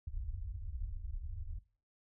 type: low-pass noise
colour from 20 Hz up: pink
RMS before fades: -41 dBFS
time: 0.07-1.59 s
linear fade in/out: 5 ms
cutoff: 100 Hz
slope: 96 dB/octave
effects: noise-tail reverb RT60 0.4 s tail -19 dB re dry